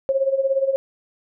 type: tone with tremolo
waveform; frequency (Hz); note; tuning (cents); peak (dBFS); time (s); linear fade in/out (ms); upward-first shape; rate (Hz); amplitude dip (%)
sine; 540; C#5; -45; -14; 0.09-0.76; 0; sine; 17; 75
effects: none